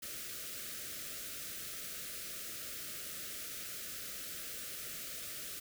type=band-stop noise; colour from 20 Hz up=white; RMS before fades=-44 dBFS; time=0.02-5.6 s; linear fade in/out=10 ms; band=670 to 1200 Hz; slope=96 dB/octave; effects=none